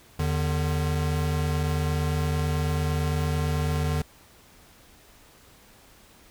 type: tone pair together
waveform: square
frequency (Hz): 81.4 / 150.33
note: E2 / D3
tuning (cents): -21 / +41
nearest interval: major seventh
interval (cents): 1062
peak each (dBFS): -27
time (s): 0.19-4.02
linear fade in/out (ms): 5
effects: pink hiss -54 dBFS RMS until 6.3 s